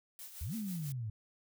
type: noise with tremolo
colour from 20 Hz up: blue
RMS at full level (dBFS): -47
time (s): 0.19-0.92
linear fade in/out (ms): 0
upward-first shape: sine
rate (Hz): 6.1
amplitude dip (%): 55
type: exponential two-way sweep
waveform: sine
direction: up then down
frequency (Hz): 65.41 to 233.1 to 103.3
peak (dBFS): -36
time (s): 0.41-1.1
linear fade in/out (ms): 5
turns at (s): 0.55
effects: none